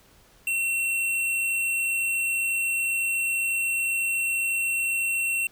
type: tone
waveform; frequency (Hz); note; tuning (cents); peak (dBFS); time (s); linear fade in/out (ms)
square; 2717; F7; -48; -24; 0.47-5.47; 2
effects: pink hiss -57 dBFS RMS until 5.51 s